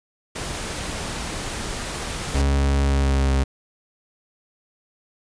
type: noise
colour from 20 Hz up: pink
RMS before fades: -29 dBFS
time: 0.35-2.42 s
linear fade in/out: 10 ms
type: tone with pitch glide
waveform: 40% pulse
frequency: 69.3 to 67.37 Hz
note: C#2 to C#2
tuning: 0 to -49 cents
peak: -16 dBFS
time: 2.34-3.44 s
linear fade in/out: 10 ms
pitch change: -49 cents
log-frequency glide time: 2.82-3.3 s
effects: resampled to 22050 Hz